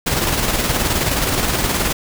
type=noise with tremolo; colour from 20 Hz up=pink; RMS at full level=-17 dBFS; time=0.06-1.93 s; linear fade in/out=10 ms; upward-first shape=square; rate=19 Hz; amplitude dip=35%; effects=none